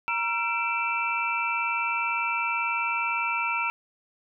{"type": "tone cluster", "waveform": "sine", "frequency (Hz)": [940, 1355, 2340, 2659], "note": ["A#5", "E6", "D7", "E7"], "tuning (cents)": [14, 47, -7, 14], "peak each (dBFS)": -30, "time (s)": [0.08, 3.7], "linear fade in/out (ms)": 0, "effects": []}